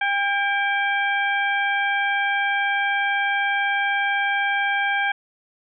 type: harmonic tone with a mistuned harmonic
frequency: 802 Hz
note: G5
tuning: 39 cents sharp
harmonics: 1 / 2 / 3 / 4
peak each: -24 / -22 / -26 / -33 dBFS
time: 0.01-5.12 s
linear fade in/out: 5 ms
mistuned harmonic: 3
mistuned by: -57 cents
effects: none